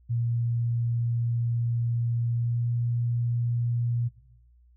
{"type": "tone with pitch glide", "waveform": "sine", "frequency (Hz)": [117.9, 119.13], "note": ["A#2", "A#2"], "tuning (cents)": [20, 38], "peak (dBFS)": -24, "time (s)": [0.09, 4.09], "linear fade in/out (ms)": 20, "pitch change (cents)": 18, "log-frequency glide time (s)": [2.29, 2.69], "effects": ["noise-tail reverb RT60 0.8 s tail -17 dB re dry", "added 60 Hz sine -55 dBFS peak until 4.76 s"]}